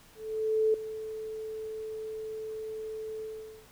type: tone with ADSR envelope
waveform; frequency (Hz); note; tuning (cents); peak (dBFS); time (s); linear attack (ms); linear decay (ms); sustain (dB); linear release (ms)
sine; 437; A4; -12; -21; 0.15-3.67; 590; 3; -14; 450
effects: pink hiss -57 dBFS RMS until 3.71 s